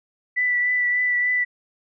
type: tone with vibrato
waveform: sine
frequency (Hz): 1975.5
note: B6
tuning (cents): 0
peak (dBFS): -18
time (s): 0.36-1.45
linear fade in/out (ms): 20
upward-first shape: triangle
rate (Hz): 3.4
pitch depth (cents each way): 19
effects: none